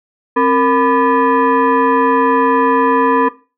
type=tone with frequency modulation; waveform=sine; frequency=266.9 Hz; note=C4; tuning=35 cents sharp; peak=-9 dBFS; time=0.36-3.29 s; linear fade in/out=10 ms; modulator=729 Hz; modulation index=1.6; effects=noise-tail reverb RT60 0.3 s tail -17 dB re dry